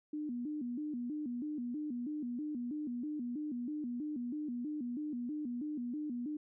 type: tone with vibrato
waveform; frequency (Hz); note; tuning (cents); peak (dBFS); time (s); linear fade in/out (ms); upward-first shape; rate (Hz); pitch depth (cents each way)
sine; 270; C#4; -45; -36; 0.13-6.37; 5; square; 3.1; 190
effects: none